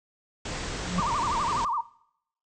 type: low-pass noise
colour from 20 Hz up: pink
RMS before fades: -34 dBFS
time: 0.45-1.65 s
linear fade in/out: 5 ms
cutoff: 8200 Hz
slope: 96 dB/octave
type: tone with exponential growth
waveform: triangle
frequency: 178.6 Hz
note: F3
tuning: 39 cents sharp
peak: -19 dBFS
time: 0.71-1 s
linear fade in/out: 2 ms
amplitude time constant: 61 ms
type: tone with vibrato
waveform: sine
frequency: 1052 Hz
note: C6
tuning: 9 cents sharp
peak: -25 dBFS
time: 0.98-1.81 s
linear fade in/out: 5 ms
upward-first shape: sine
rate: 12 Hz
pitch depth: 250 cents each way
effects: noise-tail reverb RT60 0.7 s tail -19 dB re dry